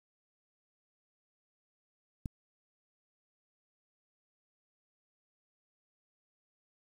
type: click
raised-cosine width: 5 ms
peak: -24 dBFS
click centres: 2.258 s
effects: 9-bit